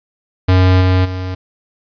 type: tone with level steps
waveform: square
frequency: 92.5 Hz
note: F#2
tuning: in tune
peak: -8 / -10 / -20 dBFS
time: 0.48-1.35 s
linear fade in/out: 10 ms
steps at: 0.8 / 1.04 s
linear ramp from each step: 20 ms
effects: resampled to 11025 Hz + 7-bit